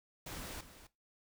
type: noise with echo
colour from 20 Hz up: pink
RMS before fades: -45 dBFS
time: 0.26-0.61 s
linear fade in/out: 5 ms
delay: 260 ms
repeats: 1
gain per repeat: -12 dB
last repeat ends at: 0.87 s
effects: noise-tail reverb RT60 0.2 s tail -17 dB re dry